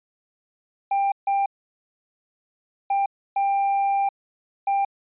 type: tone bursts at uneven times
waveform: triangle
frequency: 793 Hz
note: G5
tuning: 20 cents sharp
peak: -17 dBFS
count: 5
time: 0.91-1.12 / 1.27-1.46 / 2.9-3.06 / 3.36-4.09 / 4.67-4.85 s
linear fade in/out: 5 ms
effects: resampled to 8000 Hz